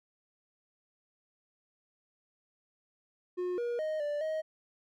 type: tone with pitch steps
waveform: triangle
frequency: 359.9 / 477.3 / 622 / 587 / 629 Hz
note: F#4 / A#4 / D#5 / D5 / D#5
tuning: -48 / +41 / -1 / -1 / +19 cents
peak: -29 dBFS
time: 3.37-4.42 s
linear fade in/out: 20 ms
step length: 210 ms
effects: none